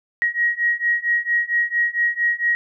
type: beating tone pair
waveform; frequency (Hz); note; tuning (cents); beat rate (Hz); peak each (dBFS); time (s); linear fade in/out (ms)
sine; 1892 / 1896.4; A#6 / A#6; +25 / +29; 4.4; -21 / -20; 0.22-2.55; 0
effects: none